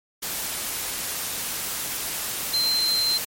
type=tone in noise; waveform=sine; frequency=4118 Hz; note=C8; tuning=28 cents flat; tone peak=-20 dBFS; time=2.53-3.18 s; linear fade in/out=10 ms; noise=white; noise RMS=-29 dBFS; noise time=0.22-3.25 s; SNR=+6 dB; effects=MP3 64 kbps